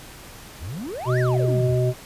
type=exponential two-way sweep; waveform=triangle; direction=up then down; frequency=61.5 to 1971 to 61.5 Hz; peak=-27 dBFS; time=0.59-1.77 s; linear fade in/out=50 ms; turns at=1.19 s
type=harmonic tone; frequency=125.3 Hz; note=B2; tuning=25 cents sharp; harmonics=1 / 3 / 5; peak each=-19 / -24 / -26 dBFS; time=1.05-1.94 s; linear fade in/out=50 ms
effects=pink hiss -42 dBFS RMS until 2.05 s + resampled to 32000 Hz